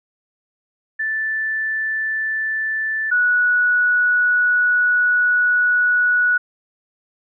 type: tone pair in turn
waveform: sine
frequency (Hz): 1760 / 1468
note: A6 / F#6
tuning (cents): 0 / -14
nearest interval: minor third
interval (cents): 314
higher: first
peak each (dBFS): -19 / -13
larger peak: second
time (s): 0.99-3.11 / 3.11-6.38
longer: second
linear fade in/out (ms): 10
effects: none